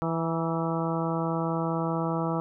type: harmonic tone with a mistuned harmonic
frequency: 164.81 Hz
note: E3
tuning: in tune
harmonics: 1 / 2 / 3 / 4 / 5 / 6 / 7 / 8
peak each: -29 / -32 / -34 / -35 / -36 / -37 / -37 / -38 dBFS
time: 0.02-2.4 s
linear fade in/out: 0 ms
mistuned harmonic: 6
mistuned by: -41 cents
effects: none